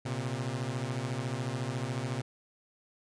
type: beating tone pair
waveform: sawtooth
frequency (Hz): 118.5 / 132.5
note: A#2 / C3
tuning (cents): +29 / +22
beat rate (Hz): 14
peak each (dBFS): -31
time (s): 0.05-2.22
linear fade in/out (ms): 10
effects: resampled to 22050 Hz